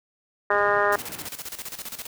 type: harmonic tone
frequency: 204.3 Hz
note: G#3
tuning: 28 cents flat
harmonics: 2 / 3 / 4 / 5 / 6 / 7 / 8 / 9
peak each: -26 / -25 / -28 / -27 / -26 / -28 / -29 / -28 dBFS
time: 0.5-0.96 s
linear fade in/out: 5 ms
type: band-pass noise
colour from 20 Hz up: pink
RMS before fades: -42 dBFS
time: 0.51-1.28 s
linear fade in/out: 0 ms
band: 100 to 2800 Hz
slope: 12 dB/octave
type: noise with tremolo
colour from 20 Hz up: white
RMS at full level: -34 dBFS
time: 0.92-2.07 s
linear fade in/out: 5 ms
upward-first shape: square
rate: 15 Hz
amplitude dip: 75%
effects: none